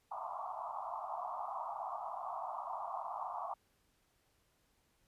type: band-pass noise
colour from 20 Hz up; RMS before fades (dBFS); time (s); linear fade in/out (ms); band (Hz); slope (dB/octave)
pink; -42; 0.11-3.54; 5; 660 to 1200; 96
effects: pink hiss -75 dBFS RMS until 5.07 s + resampled to 32000 Hz